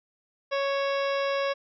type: harmonic tone with a mistuned harmonic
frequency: 554.4 Hz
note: C#5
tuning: in tune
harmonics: 1 / 2 / 3 / 4 / 5 / 6 / 7 / 9 / 10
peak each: -26 / -32 / -36 / -38 / -40 / -42 / -43 / -45 / -46 dBFS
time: 0.51-1.54 s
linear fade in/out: 20 ms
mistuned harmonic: 5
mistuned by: -28 cents
effects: none